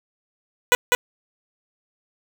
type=tone with echo; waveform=10% pulse; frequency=492.5 Hz; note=B4; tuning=5 cents flat; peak=-4 dBFS; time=0.72-0.75 s; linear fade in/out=0 ms; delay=200 ms; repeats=1; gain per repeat=-2 dB; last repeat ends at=0.95 s; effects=7-bit